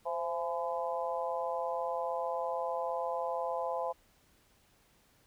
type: harmonic tone with a mistuned harmonic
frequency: 168.7 Hz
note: E3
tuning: 40 cents sharp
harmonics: 3 / 4 / 5 / 6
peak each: -36 / -37 / -38 / -39 dBFS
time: 0.05-3.93 s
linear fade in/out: 20 ms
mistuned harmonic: 3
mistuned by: +46 cents
effects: pink hiss -67 dBFS RMS until 5.26 s